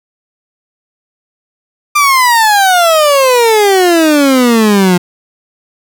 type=exponential sweep; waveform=30% pulse; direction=down; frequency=1200 to 174.61 Hz; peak=-3 dBFS; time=1.95-4.98 s; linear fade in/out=10 ms; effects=none